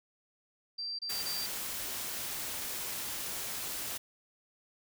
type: tone bursts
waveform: sine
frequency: 4701 Hz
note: D8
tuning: 1 cent sharp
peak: -35 dBFS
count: 3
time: 0.78-1.464 s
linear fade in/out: 10 ms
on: 210 ms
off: 27 ms
type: noise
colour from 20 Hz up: white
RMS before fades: -38 dBFS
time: 1.09-3.98 s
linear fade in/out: 10 ms
effects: none